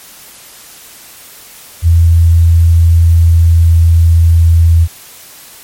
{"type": "tone with pitch glide", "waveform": "sine", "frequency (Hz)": [83.7, 83.03], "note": ["E2", "E2"], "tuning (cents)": [27, 13], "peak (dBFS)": -3, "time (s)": [1.82, 4.88], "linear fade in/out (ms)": 50, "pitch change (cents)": -14, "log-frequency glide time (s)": [2.41, 4.76], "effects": ["white hiss -35 dBFS RMS until 5.63 s", "MP3 64 kbps"]}